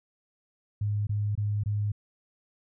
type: tone bursts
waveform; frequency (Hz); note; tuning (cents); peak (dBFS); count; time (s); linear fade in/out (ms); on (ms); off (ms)
sine; 103.83; G#2; 0; -25; 4; 0.81-1.919; 5; 260; 23
effects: none